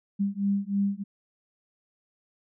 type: beating tone pair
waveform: sine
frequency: 197.9 / 201.1 Hz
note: G3 / G3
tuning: +17 / +44 cents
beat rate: 3.2 Hz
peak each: -27 / -27 dBFS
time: 0.19-1.04 s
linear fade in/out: 20 ms
effects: none